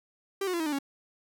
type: tone with pitch steps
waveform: 45% pulse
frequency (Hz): 392 / 365.7 / 341.3 / 318.4 / 297.1 / 277.2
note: G4 / F#4 / F4 / D#4 / D4 / C#4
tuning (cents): 0 / -20 / -40 / +40 / +20 / 0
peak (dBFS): -28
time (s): 0.41-0.788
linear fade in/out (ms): 5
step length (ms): 63
effects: none